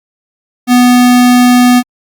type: tone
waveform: square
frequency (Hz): 246.9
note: B3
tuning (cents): 0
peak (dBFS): -4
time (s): 0.67-1.83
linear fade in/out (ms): 50
effects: Opus 48 kbps